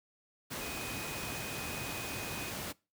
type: tone in noise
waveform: sine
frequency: 2499 Hz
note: D#7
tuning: 7 cents sharp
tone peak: -45 dBFS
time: 0.6-2.51 s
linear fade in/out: 20 ms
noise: pink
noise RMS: -39 dBFS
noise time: 0.5-2.73 s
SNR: -9 dB
effects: noise-tail reverb RT60 0.3 s tail -24 dB re dry + high-pass 80 Hz 12 dB/octave